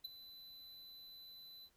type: tone with ADSR envelope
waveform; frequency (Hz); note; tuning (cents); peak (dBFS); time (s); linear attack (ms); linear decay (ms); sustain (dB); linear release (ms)
square; 4006; B7; +24; -40; 0.04-1.7; 11; 14; -14; 58
effects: pink hiss -75 dBFS RMS until 1.76 s